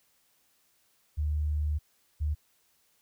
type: tone pair in turn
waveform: sine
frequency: 75.2 / 75.2 Hz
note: D2 / D2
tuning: +42 / +42 cents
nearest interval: unison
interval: 0 cents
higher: neither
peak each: -26 dBFS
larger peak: neither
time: 1.17-1.79 / 2.2-2.35 s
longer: first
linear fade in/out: 20 ms
effects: white hiss -69 dBFS RMS until 3.01 s